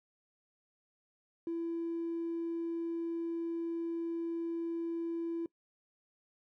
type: tone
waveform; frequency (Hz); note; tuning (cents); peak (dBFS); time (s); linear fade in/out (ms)
triangle; 334.6; E4; +26; -30; 1.47-5.46; 2
effects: noise-tail reverb RT60 0.1 s tail -25 dB re dry + tanh soft clip ceiling -31 dBFS